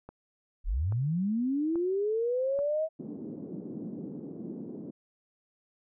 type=click train; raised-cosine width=1 ms; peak=-30 dBFS; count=4; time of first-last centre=0.09-2.59 s; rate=1.2 Hz
type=linear sweep; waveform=sine; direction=up; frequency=30.05 to 646 Hz; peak=-26 dBFS; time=0.64-2.89 s; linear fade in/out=50 ms
type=band-pass noise; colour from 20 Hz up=white; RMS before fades=-40 dBFS; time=2.99-4.91 s; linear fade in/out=10 ms; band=180 to 320 Hz; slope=24 dB/octave
effects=none